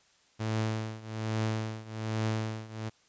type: tone with tremolo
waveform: sawtooth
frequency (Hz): 110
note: A2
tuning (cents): 0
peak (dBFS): -23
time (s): 0.39-2.9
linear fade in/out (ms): 20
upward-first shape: triangle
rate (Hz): 1.2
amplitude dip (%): 90
effects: white hiss -65 dBFS RMS until 3.08 s + resampled to 16000 Hz